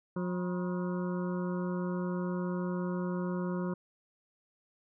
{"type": "harmonic tone with a mistuned harmonic", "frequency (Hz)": 179.4, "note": "F3", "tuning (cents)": 47, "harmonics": [1, 2, 3, 5, 6, 7, 8], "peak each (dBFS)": [-32, -38, -42, -46, -48, -49, -50], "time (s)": [0.16, 3.74], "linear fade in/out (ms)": 5, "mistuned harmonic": 5, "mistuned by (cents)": 120, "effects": []}